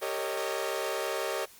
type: chord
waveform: sawtooth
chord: Eb dominant seventh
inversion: first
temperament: equal with one note detuned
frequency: 392 / 458.2 / 554.4 / 622.3 Hz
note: G4 / Bb4 / Db5 / Eb5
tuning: 0 / -30 / 0 / 0 cents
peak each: -32 dBFS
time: 0.01-1.46 s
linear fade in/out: 20 ms
effects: white hiss -54 dBFS RMS until 1.59 s + Opus 32 kbps